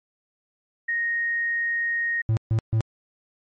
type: tone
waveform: sine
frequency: 1864.7 Hz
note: A#6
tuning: in tune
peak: -22 dBFS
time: 0.88-2.22 s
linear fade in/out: 10 ms
type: tone bursts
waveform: triangle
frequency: 111.1 Hz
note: A2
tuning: 17 cents sharp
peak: -16 dBFS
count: 3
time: 2.29-2.807 s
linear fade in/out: 0 ms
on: 79 ms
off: 140 ms
effects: MP3 32 kbps